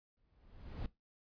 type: noise with exponential growth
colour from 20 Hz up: brown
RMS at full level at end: -39 dBFS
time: 0.17-0.86 s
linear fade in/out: 1 ms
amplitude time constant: 150 ms
effects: noise-tail reverb RT60 0.2 s tail -19 dB re dry + resampled to 11025 Hz